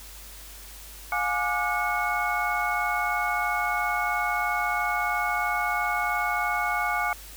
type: tone cluster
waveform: sine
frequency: 712 / 835 / 1181 / 1447 / 2198 Hz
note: F5 / G#5 / D6 / F#6 / C#7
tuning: +33 / +9 / +9 / -39 / -15 cents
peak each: -30 dBFS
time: 1.12-7.13 s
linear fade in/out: 2 ms
effects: added 50 Hz sine -45 dBFS peak until 7.36 s + white hiss -45 dBFS RMS until 7.36 s